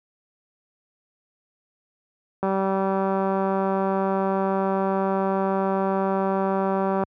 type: click train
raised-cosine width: 1 ms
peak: -11 dBFS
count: 890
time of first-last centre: 2.43-7.036 s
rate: 193 Hz
effects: high-pass 80 Hz 12 dB/octave

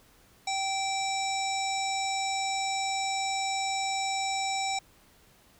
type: harmonic tone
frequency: 776 Hz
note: G5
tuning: 18 cents flat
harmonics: 1 / 3 / 5 / 7 / 9 / 10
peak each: -30 / -35 / -37 / -38 / -40 / -40 dBFS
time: 0.47-4.79 s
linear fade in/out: 5 ms
effects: pink hiss -60 dBFS RMS until 5.59 s

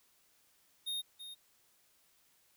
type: tone with echo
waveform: square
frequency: 3700 Hz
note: A#7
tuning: 14 cents flat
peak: -36 dBFS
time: 0.86-1.02 s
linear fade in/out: 20 ms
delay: 330 ms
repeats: 1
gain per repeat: -10 dB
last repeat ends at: 1.35 s
effects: white hiss -70 dBFS RMS until 2.56 s

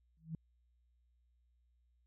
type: tone with exponential growth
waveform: sine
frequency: 161.4 Hz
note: E3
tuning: 36 cents flat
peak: -35 dBFS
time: 0.17-0.35 s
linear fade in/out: 2 ms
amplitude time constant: 37 ms
effects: added 60 Hz sine -70 dBFS peak until 2.06 s

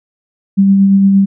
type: tone with tremolo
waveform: sine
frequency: 196 Hz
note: G3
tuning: in tune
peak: -4 dBFS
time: 0.57-1.26 s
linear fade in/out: 20 ms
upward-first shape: sine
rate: 8.7 Hz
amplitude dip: 25%
effects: none

